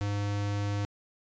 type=tone; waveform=square; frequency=102 Hz; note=G#2; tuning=31 cents flat; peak=-29 dBFS; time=0.01-0.85 s; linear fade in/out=0 ms; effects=resampled to 16000 Hz